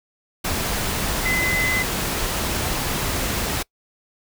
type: tone in noise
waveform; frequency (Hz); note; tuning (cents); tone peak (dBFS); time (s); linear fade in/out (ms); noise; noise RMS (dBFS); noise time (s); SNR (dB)
sine; 2034; C7; -50; -20; 1.25-1.83; 10; pink; -24; 0.44-3.63; +1
effects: noise-tail reverb RT60 0.1 s tail -25 dB re dry